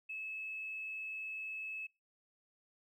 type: tone with tanh clipping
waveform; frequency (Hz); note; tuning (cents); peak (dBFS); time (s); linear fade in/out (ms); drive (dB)
triangle; 2596; E7; -27; -40; 0.09-1.87; 10; 3
effects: noise-tail reverb RT60 0.3 s tail -24 dB re dry